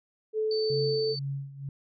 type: tone with pitch glide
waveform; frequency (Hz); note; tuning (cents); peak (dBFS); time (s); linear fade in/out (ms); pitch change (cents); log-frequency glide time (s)
sine; 434.6 to 439.1; A4 to A4; -21 to -4; -25; 0.33-1.16; 50; +17; 0.68-0.85
type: tone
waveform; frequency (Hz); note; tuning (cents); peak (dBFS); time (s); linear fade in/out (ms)
sine; 4540; C#8; +41; -33; 0.51-1.19; 2
type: tone with tremolo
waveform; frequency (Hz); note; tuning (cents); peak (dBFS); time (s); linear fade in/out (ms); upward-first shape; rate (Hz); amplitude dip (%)
sine; 138.59; C#3; 0; -29; 0.7-1.69; 2; sine; 2.1; 80
effects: none